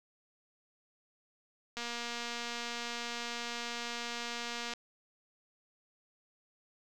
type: click train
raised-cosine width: 0.2 ms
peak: -22 dBFS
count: 704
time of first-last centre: 1.77-4.736 s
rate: 237 Hz
effects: none